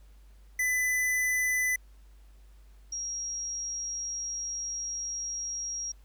square / sine tone pair in turn, 2003 / 5638 Hz, B6 / F8, +24 / +16 cents, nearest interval octave + tritone, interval 1792 cents, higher second, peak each -26 / -32 dBFS, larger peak first, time 0.59-1.76 / 2.92-5.92 s, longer second, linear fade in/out 5 ms, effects added 50 Hz sine -51 dBFS peak until 6.04 s + pink hiss -67 dBFS RMS until 6.04 s

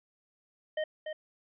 square tone with echo, 619 Hz, D#5, 9 cents flat, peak -30 dBFS, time 0.77-0.84 s, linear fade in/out 5 ms, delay 290 ms, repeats 1, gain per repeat -6 dB, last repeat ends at 1.13 s, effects resampled to 8000 Hz

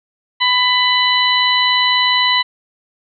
harmonic tone, 997 Hz, B5, 16 cents sharp, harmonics 1 / 2 / 3 / 4, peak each -17 / -17 / -17 / -17 dBFS, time 0.4-2.43 s, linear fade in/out 20 ms, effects none

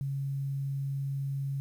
sine tone with quantisation, 137.9 Hz, C#3, 9 cents flat, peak -30 dBFS, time 0.01-1.6 s, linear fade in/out 0 ms, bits 10, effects none

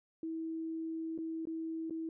sine tone with dropouts, 324.1 Hz, E4, 29 cents flat, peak -36 dBFS, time 0.23-2.09 s, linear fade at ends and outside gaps 2 ms, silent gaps 1.178-1.186 / 1.454-1.471 / 1.898-1.907 s, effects none

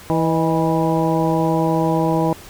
harmonic tone with a mistuned harmonic, 163.1 Hz, E3, 18 cents flat, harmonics 1 / 2 / 3 / 4 / 5 / 6, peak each -20 / -20 / -23 / -24 / -24 / -25 dBFS, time 0.1-2.33 s, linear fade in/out 0 ms, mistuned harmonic 4, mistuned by -67 cents, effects pink hiss -40 dBFS RMS until 2.49 s

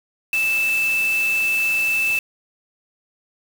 sine tone in noise, 2637 Hz, E7, in tune, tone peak -17 dBFS, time 0.33-2.19 s, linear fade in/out 2 ms, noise white, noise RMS -32 dBFS, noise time 0.33-2.19 s, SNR +12 dB, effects none

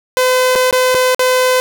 sawtooth tone with dropouts, 509 Hz, C5, 48 cents flat, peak -6 dBFS, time 0.17-1.6 s, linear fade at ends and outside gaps 0 ms, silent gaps 0.553-0.558 / 0.71-0.727 / 0.945-0.949 / 1.147-1.194 s, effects none

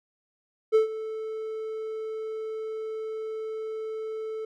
triangle tone with ADSR envelope, 438.9 Hz, A4, 4 cents flat, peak -13 dBFS, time 0.72-4.45 s, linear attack 31 ms, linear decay 120 ms, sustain -16 dB, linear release 4 ms, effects none

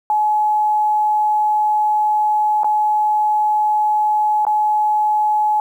sine tone with dropouts, 849 Hz, G#5, 38 cents sharp, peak -13 dBFS, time 0.1-5.6 s, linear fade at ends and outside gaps 1 ms, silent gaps 2.634-2.644 / 4.451-4.467 s, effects 8-bit

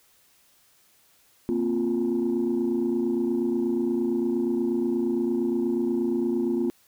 sine chord, Bb suspended second, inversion none, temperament equal, 233.1 / 261.6 / 349.2 Hz, Bb3 / C4 / F4, 0 / 0 / 0 cents, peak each -26 / -27 / -24 dBFS, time 1.49-6.7 s, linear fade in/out 0 ms, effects tanh soft clip ceiling -17 dBFS + white hiss -61 dBFS RMS until 6.87 s

